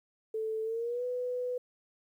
sine tone with pitch glide, 440 to 496.7 Hz, A4 to B4, 0 to +10 cents, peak -31 dBFS, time 0.34-1.58 s, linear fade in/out 5 ms, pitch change +210 cents, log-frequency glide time 0.63-1.04 s, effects 11-bit

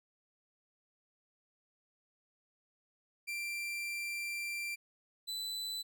40% pulse tone pair in turn, 2360 / 3994 Hz, D7 / B7, +8 / +19 cents, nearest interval major sixth, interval 911 cents, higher second, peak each -36 / -36 dBFS, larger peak neither, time 3.27-4.76 / 5.27-5.83 s, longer first, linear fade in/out 20 ms, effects none

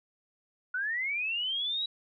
sine linear sweep, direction up, 1442 to 3900 Hz, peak -29 dBFS, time 0.74-1.86 s, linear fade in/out 5 ms, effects none

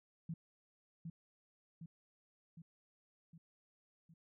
sine tone with echo, 164.81 Hz, E3, in tune, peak -39 dBFS, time 0.29-0.34 s, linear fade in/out 5 ms, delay 760 ms, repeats 5, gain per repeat -4 dB, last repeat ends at 4.14 s, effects none

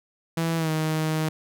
sawtooth tone with pitch glide, 164.81 to 157 Hz, E3 to D#3, 0 to +16 cents, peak -19 dBFS, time 0.37-1.29 s, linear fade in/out 5 ms, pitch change -84 cents, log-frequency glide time 0.57-0.7 s, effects none

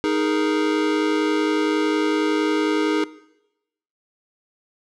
square chord, D# suspended fourth, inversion none, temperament equal, 311.1 / 415.3 / 466.2 Hz, D#4 / G#4 / A#4, 0 / 0 / 0 cents, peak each -22 / -24 / -28 dBFS, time 0.04-3.04 s, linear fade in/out 0 ms, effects noise-tail reverb RT60 0.9 s tail -19 dB re dry + low-pass 5000 Hz 12 dB/octave

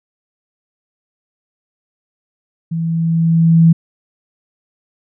sine tone with level ramp, 164.81 Hz, E3, in tune, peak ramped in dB -17 to -4 dBFS, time 2.71-3.73 s, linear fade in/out 10 ms, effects none

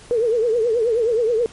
sine tone with vibrato, 460.8 Hz, A#4, 20 cents flat, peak -15 dBFS, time 0.11-1.46 s, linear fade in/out 0 ms, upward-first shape triangle, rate 9.4 Hz, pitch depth 140 cents each way, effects pink hiss -44 dBFS RMS until 1.52 s + MP3 48 kbps

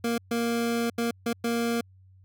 25% pulse tone bursts at uneven times, 233.7 Hz, A#3, 5 cents sharp, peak -21 dBFS, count 5, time 0.04-0.18 / 0.31-0.9 / 0.98-1.11 / 1.26-1.33 / 1.44-1.81 s, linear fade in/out 5 ms, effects added 94 Hz sine -52 dBFS peak until 2.24 s

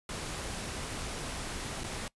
pink noise with dropouts, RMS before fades -38 dBFS, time 0.09-2.08 s, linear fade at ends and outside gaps 2 ms, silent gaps 1.836-1.84 s, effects noise-tail reverb RT60 0.1 s tail -22 dB re dry + resampled to 24000 Hz

